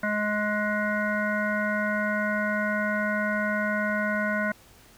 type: harmonic tone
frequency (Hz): 210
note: G#3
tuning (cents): +19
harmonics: 1 / 3 / 5 / 7 / 9 / 10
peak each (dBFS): -29 / -30 / -35 / -28 / -35 / -39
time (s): 0.03-4.52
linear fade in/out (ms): 5
effects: pink hiss -54 dBFS RMS until 4.97 s